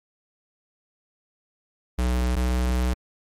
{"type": "tone pair in turn", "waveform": "square", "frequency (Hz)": [61.74, 62.17], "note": ["B1", "B1"], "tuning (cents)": [0, 12], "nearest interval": "unison", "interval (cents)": 12, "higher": "second", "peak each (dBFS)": -21, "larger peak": "neither", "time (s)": [[1.98, 2.36], [2.36, 2.94]], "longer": "second", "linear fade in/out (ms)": 10, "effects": ["MP3 64 kbps"]}